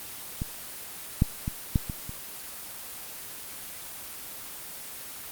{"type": "clicks", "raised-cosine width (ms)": 5, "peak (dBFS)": [-17, -7, -16, -9, -19, -25], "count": 6, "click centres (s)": [0.419, 1.221, 1.479, 1.758, 1.898, 2.094], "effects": ["white hiss -40 dBFS RMS until 5.31 s", "Opus 24 kbps"]}